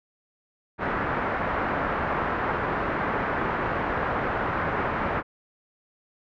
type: low-pass noise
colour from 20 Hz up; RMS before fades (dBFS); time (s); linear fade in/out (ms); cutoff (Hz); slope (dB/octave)
white; -27; 0.78-5.23; 50; 1600; 24
effects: none